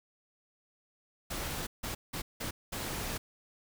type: noise bursts at uneven times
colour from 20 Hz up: pink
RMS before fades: -37 dBFS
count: 5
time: 1.3-1.67 / 1.83-1.95 / 2.13-2.22 / 2.4-2.51 / 2.72-3.18 s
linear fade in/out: 10 ms
effects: none